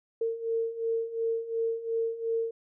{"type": "beating tone pair", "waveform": "sine", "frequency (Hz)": [453.9, 456.7], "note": ["A#4", "A#4"], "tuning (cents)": [-46, -36], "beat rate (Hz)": 2.8, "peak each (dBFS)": [-33, -29], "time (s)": [0.21, 2.51], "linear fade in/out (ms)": 5, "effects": []}